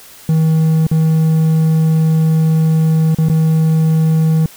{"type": "tone with dropouts", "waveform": "triangle", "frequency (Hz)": 159.4, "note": "D#3", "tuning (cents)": 42, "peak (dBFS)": -7, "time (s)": [0.29, 4.46], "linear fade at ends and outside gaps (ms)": 2, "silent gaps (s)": [[0.868, 0.913], [3.147, 3.185], [3.287, 3.298]], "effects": ["white hiss -39 dBFS RMS until 4.56 s"]}